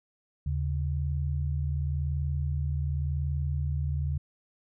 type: tone pair together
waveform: sine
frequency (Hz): 77.78 / 138.69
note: D#2 / C#3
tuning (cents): 0 / +1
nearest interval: minor seventh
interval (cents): 1001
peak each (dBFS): -28 / -31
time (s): 0.46-4.18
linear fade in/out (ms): 5
effects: none